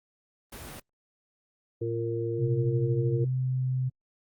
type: noise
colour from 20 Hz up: pink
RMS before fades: -42 dBFS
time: 0.52-0.8 s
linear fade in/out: 5 ms
type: harmonic tone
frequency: 115.4 Hz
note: A#2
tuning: 17 cents flat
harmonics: 1 / 3 / 4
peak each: -32 / -32 / -32 dBFS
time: 1.81-3.25 s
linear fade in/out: 10 ms
type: tone with pitch glide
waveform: sine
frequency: 128 to 128.96 Hz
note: C3 to C3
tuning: -38 to -25 cents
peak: -25 dBFS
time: 2.38-3.9 s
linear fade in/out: 20 ms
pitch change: +13 cents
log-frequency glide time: 2.7-3.43 s
effects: Opus 32 kbps